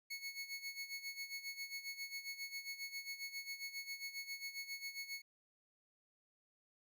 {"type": "tone with tremolo", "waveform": "25% pulse", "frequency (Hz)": 2200, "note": "C#7", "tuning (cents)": -14, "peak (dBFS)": -38, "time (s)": [0.1, 5.22], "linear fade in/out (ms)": 10, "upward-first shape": "sine", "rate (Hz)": 7.4, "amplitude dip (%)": 75, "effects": []}